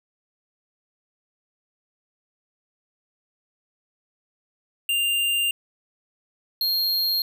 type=tone pair in turn; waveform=square; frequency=2794 / 4232 Hz; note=F7 / C8; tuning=0 / +19 cents; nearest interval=perfect fifth; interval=719 cents; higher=second; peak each=-21 dBFS; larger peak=neither; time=4.89-5.51 / 6.61-7.22 s; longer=first; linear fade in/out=2 ms; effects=none